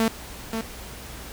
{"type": "tone with echo", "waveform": "sawtooth", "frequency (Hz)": 224.4, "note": "A3", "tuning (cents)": 34, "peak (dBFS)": -15, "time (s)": [0, 0.08], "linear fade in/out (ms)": 2, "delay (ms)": 530, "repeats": 1, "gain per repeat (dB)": -7, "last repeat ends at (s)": 0.61, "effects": ["added 60 Hz sine -43 dBFS peak until 1.32 s", "pink hiss -40 dBFS RMS until 1.32 s"]}